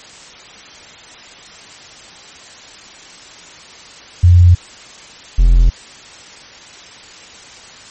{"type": "tone pair in turn", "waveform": ["sine", "triangle"], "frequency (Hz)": [88.2, 42.82], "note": ["F2", "F1"], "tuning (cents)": [18, -33], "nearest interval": "octave + minor second", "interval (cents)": 1251, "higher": "first", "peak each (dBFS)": -3, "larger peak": "neither", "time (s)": [[4.23, 4.55], [5.38, 5.7]], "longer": "neither", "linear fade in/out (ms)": 10, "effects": ["white hiss -37 dBFS RMS until 7.9 s", "MP3 32 kbps"]}